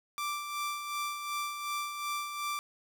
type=tone with tremolo; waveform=sawtooth; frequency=1174.7 Hz; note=D6; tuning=in tune; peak=-28 dBFS; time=0.18-2.59 s; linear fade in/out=0 ms; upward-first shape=sine; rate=2.7 Hz; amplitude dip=50%; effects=11-bit